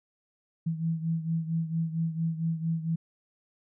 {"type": "beating tone pair", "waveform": "sine", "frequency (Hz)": [162.7, 167.1], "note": ["E3", "E3"], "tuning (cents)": [-22, 24], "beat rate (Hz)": 4.4, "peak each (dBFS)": [-28, -33], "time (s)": [0.66, 2.96], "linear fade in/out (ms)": 10, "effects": []}